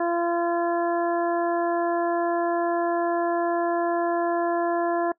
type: harmonic tone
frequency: 342.4 Hz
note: F4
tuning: 34 cents flat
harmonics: 1 / 2 / 3 / 4 / 5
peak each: -25 / -25 / -31 / -37 / -34 dBFS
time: 0-5.12 s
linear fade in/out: 5 ms
effects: noise-tail reverb RT60 0.1 s tail -22 dB re dry